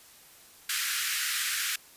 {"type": "high-pass noise", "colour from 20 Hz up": "pink", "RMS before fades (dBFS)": -30, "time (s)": [0.69, 1.76], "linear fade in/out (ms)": 5, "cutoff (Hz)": 1400, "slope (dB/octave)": 48, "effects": ["white hiss -54 dBFS RMS until 1.96 s", "resampled to 32000 Hz"]}